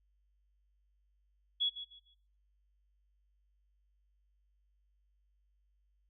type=tone with echo; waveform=sine; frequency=3364 Hz; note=G#7; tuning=22 cents sharp; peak=-28 dBFS; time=1.6-1.7 s; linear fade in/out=20 ms; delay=150 ms; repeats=3; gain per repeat=-12 dB; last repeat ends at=2.15 s; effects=noise-tail reverb RT60 0.6 s tail -22 dB re dry + added 50 Hz sine -70 dBFS peak until 6.09 s